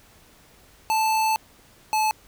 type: tone pair in turn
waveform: square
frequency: 878 / 865.4 Hz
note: A5 / A5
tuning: -4 / -29 cents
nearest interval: unison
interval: 25 cents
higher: first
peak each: -20 dBFS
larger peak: neither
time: 0.9-1.36 / 1.93-2.11 s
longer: first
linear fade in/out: 0 ms
effects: pink hiss -54 dBFS RMS until 2.27 s